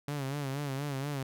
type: tone with vibrato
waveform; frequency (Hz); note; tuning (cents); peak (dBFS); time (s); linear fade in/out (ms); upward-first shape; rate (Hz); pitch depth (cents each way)
sawtooth; 139.9; C#3; +16; -29; 0.08-1.23; 2; sine; 4.2; 89
effects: none